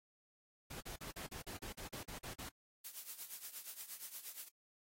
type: noise bursts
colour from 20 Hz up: pink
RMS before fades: -48 dBFS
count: 12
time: 0.7-2.493 s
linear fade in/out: 10 ms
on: 110 ms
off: 43 ms
type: noise with tremolo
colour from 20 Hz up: blue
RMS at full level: -45 dBFS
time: 2.84-4.49 s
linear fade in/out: 10 ms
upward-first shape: triangle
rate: 8.5 Hz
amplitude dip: 85%
effects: AAC 48 kbps